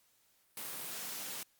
white high-pass noise, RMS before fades -42 dBFS, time 0.57-1.43 s, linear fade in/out 2 ms, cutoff 120 Hz, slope 48 dB/octave, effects white hiss -71 dBFS RMS until 1.59 s + Opus 48 kbps

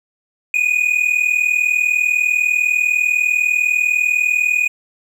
triangle tone pair together, 2449 / 2489 Hz, D#7 / D#7, -28 / 0 cents, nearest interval unison, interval 28 cents, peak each -15 dBFS, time 0.54-4.68 s, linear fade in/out 2 ms, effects none

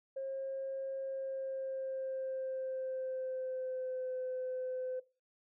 sine tone with pitch glide, 537 to 511.3 Hz, C5 to C5, +45 to -40 cents, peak -35 dBFS, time 0.16-5 s, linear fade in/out 10 ms, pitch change -85 cents, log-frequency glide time 1-4.16 s, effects noise-tail reverb RT60 0.3 s tail -18 dB re dry + tanh soft clip ceiling -32 dBFS

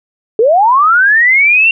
sine linear sweep, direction up, 415.2 to 2762 Hz, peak -5 dBFS, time 0.39-1.71 s, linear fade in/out 2 ms, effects none

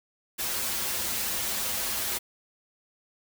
white noise with comb filter, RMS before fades -30 dBFS, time 0.38-2.19 s, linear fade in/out 20 ms, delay 6.8 ms, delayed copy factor -1, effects none

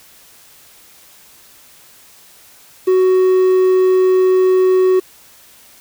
triangle tone with quantisation, 371.8 Hz, F#4, 8 cents sharp, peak -7 dBFS, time 2.87-5 s, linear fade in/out 10 ms, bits 6, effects white hiss -45 dBFS RMS until 5.8 s

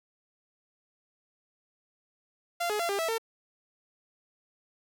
sawtooth tone with pitch steps, 691 / 420.2 / 684 / 399.4 / 655 / 452.1 Hz, F5 / G#4 / F5 / G4 / E5 / A4, -19 / +20 / -36 / +32 / -11 / +47 cents, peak -24 dBFS, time 2.6-3.182 s, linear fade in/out 10 ms, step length 97 ms, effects none

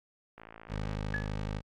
click train, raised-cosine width 0.5 ms, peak -32 dBFS, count 32, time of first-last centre 0.38-0.942 s, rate 55.2 Hz
15% pulse tone, 51.91 Hz, G#1, in tune, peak -27 dBFS, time 0.68-1.62 s, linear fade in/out 50 ms
sine tone with exponential decay, 1700 Hz, G#6, 40 cents sharp, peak -28 dBFS, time 1.14-1.32 s, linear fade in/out 0 ms, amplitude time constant 37 ms
effects low-pass 5000 Hz 12 dB/octave + Opus 48 kbps

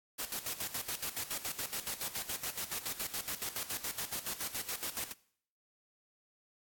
white noise with tremolo, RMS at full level -37 dBFS, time 0.18-5.13 s, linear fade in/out 20 ms, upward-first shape square, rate 7.1 Hz, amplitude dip 75%, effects noise-tail reverb RT60 0.6 s tail -20 dB re dry + AAC 64 kbps

